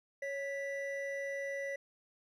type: tone pair together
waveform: triangle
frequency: 554.4 / 1970 Hz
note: C#5 / B6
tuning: 0 / -5 cents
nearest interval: octave + minor seventh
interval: 2195 cents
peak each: -36 / -39 dBFS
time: 0.22-1.76 s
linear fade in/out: 5 ms
effects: none